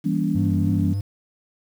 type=chord; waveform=sine; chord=E diminished seventh; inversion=none; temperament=just; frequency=164.81 / 197.78 / 237.3 / 284.8 Hz; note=E3 / G3 / Bb3 / Db4; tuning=0 / +16 / +31 / +47 cents; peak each=-24 / -24 / -27 / -25 dBFS; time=0.04-0.94 s; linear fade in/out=20 ms
type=tone with vibrato; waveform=triangle; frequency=97.5 Hz; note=G2; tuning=9 cents flat; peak=-20 dBFS; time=0.35-1.01 s; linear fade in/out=5 ms; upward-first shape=triangle; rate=3.4 Hz; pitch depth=80 cents each way
effects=8-bit